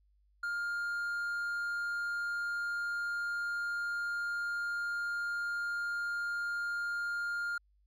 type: tone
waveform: triangle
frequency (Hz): 1407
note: F6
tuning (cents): +12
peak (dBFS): -31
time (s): 0.43-7.58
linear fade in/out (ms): 5
effects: added 50 Hz sine -66 dBFS peak until 7.86 s